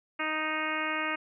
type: harmonic tone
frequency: 311.1 Hz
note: D#4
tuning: in tune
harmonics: 1 / 2 / 3 / 4 / 5 / 6 / 7 / 8 / 9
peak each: -38 / -39 / -39 / -35 / -37 / -37 / -36 / -38 / -41 dBFS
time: 0.19-1.16 s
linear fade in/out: 10 ms
effects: none